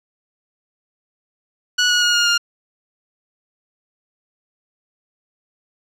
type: tone with pitch steps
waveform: 15% pulse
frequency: 1468 / 1452.8 / 1437.8 / 1422.9 / 1408.2 Hz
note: F#6 / F#6 / F6 / F6 / F6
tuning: -14 / -32 / +50 / +32 / +14 cents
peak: -7 dBFS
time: 1.78-2.38 s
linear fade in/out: 10 ms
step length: 120 ms
effects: low-pass 7000 Hz 12 dB/octave